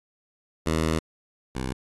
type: tone pair in turn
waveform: 10% pulse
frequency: 79.8 / 64.56 Hz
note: D#2 / C2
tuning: +44 / -23 cents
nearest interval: major third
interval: 367 cents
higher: first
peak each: -14 / -20 dBFS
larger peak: first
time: 0.66-0.99 / 1.55-1.73 s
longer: first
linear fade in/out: 5 ms
effects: AAC 32 kbps